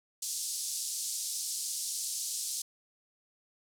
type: band-pass noise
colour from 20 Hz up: white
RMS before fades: -36 dBFS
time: 0.22-2.62 s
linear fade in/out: 5 ms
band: 4600 to 9900 Hz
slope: 24 dB/octave
effects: none